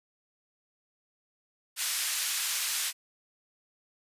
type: band-pass noise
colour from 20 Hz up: white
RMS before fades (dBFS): -31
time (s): 1.76-2.93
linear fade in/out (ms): 50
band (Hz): 1600 to 11000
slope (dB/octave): 12
effects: resampled to 32000 Hz